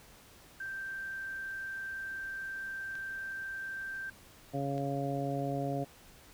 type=tone; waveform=sine; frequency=1568 Hz; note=G6; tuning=in tune; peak=-37 dBFS; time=0.6-4.1 s; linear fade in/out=5 ms
type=clicks; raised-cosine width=0.2 ms; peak=-33 dBFS; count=2; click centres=2.954 / 4.78 s
type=harmonic tone; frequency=139.2 Hz; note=C#3; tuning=8 cents sharp; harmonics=1 / 2 / 3 / 4 / 5; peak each=-36 / -37 / -41 / -39 / -38 dBFS; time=4.53-5.85 s; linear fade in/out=20 ms
effects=pink hiss -57 dBFS RMS until 6.33 s